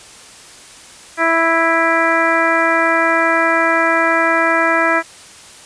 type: harmonic tone with a mistuned harmonic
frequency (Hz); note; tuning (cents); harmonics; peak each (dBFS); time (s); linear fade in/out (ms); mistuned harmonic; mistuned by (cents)
329.6; E4; 0; 1 / 2 / 3 / 4 / 5 / 6 / 7; -21 / -18 / -20 / -18 / -18 / -19 / -24; 1.17-5.03; 50; 7; +45
effects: white hiss -39 dBFS RMS until 5.65 s + resampled to 22050 Hz